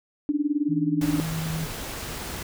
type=tone with tremolo; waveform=sine; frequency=293.7 Hz; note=D4; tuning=in tune; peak=-18 dBFS; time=0.29-1.2 s; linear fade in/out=0 ms; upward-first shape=sine; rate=19 Hz; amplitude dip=90%
type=tone; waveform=sine; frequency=160.2 Hz; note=E3; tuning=49 cents flat; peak=-27 dBFS; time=0.68-1.66 s; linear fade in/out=20 ms
type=noise; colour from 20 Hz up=pink; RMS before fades=-34 dBFS; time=1.01-2.43 s; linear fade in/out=5 ms
effects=none